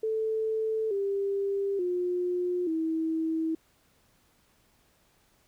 sine tone with pitch steps, 440 / 396.6 / 357.4 / 322.1 Hz, A4 / G4 / F4 / E4, 0 / +20 / +40 / -40 cents, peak -26 dBFS, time 0.03-3.55 s, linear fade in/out 5 ms, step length 880 ms, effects pink hiss -66 dBFS RMS until 5.47 s

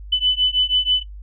sine beating tone pair, 3000 / 3006.2 Hz, F#7 / F#7, +23 / +27 cents, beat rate 6.2 Hz, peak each -18 dBFS, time 0.12-1.03 s, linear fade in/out 10 ms, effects noise-tail reverb RT60 0.1 s tail -17 dB re dry + added 50 Hz sine -33 dBFS peak until 1.22 s

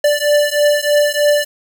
square beating tone pair, 586 / 589.2 Hz, D5 / D5, -4 / +6 cents, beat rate 3.2 Hz, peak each -15 dBFS, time 0.04-1.45 s, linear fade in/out 5 ms, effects none

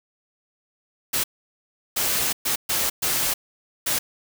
white noise bursts at uneven times, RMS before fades -23 dBFS, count 6, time 1.13-1.24 / 1.96-2.33 / 2.45-2.56 / 2.69-2.9 / 3.02-3.34 / 3.86-3.99 s, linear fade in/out 10 ms, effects none

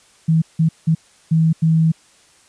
sine tone bursts at uneven times, 161.3 Hz, E3, 37 cents flat, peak -11 dBFS, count 5, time 0.28-0.42 / 0.59-0.69 / 0.87-0.95 / 1.31-1.53 / 1.62-1.92 s, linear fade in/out 10 ms, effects white hiss -52 dBFS RMS until 2.48 s + resampled to 22050 Hz

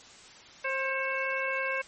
harmonic tone with a mistuned harmonic, 532 Hz, C5, 29 cents sharp, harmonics 1 / 2 / 3 / 4 / 5, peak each -34 / -36 / -33 / -34 / -36 dBFS, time 0.64-1.82 s, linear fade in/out 10 ms, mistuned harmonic 4, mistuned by +63 cents, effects white hiss -51 dBFS RMS until 1.87 s + MP3 32 kbps

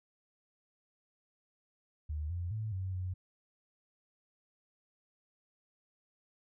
sine tone with pitch steps, 76 / 87.4 / 108.9 / 94.1 / 91.8 Hz, D#2 / F2 / A2 / F#2 / F#2, -40 / +2 / -17 / +30 / -13 cents, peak -34 dBFS, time 2.09-3.14 s, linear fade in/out 10 ms, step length 210 ms, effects none

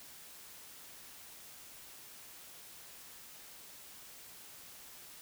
silence, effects white hiss -53 dBFS RMS until 5.21 s

